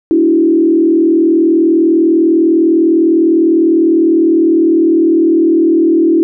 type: tone with frequency modulation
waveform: sine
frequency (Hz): 330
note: E4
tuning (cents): +2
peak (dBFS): -6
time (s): 0.11-6.23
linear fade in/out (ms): 0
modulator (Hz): 39.9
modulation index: 0.92
effects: none